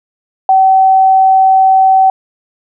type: tone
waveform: sine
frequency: 764 Hz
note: G5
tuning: 45 cents flat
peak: -4 dBFS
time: 0.49-2.1 s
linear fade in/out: 2 ms
effects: none